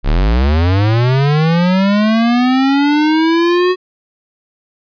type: linear sweep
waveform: square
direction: up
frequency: 30.87 to 370 Hz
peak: -10 dBFS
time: 0.03-3.76 s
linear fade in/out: 50 ms
effects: resampled to 11025 Hz